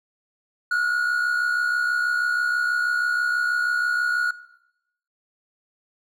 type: tone pair together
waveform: triangle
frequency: 1381.8 / 1448 Hz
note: F6 / F#6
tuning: -19 / -38 cents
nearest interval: minor second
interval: 81 cents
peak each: -26 / -18 dBFS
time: 0.71-4.31 s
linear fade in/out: 5 ms
effects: noise-tail reverb RT60 0.8 s tail -18 dB re dry